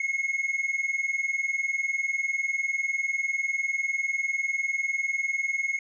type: tone pair together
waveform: triangle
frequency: 2157 / 2177 Hz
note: C#7 / C#7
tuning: -48 / -32 cents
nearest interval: unison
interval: 16 cents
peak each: -28 / -26 dBFS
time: 0-5.79 s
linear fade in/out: 5 ms
effects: resampled to 16000 Hz